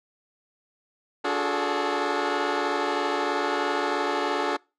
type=tone cluster; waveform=15% pulse; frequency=289.2 / 361.7 / 417 / 440.1 Hz; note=D4 / F#4 / G#4 / A4; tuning=-27 / -39 / +7 / 0 cents; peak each=-23 dBFS; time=1.24-4.57 s; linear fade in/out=10 ms; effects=noise-tail reverb RT60 0.3 s tail -26 dB re dry + low-pass 4000 Hz 12 dB/octave